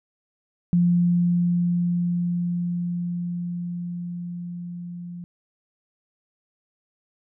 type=tone with level ramp; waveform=sine; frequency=174.61 Hz; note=F3; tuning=in tune; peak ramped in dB=-15 to -33 dBFS; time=0.73-5.24 s; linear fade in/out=0 ms; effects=none